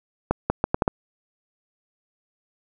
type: accelerating click train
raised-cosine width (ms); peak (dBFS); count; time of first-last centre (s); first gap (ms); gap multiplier
1; -5; 6; 0.31-0.879; 190; 0.74
effects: none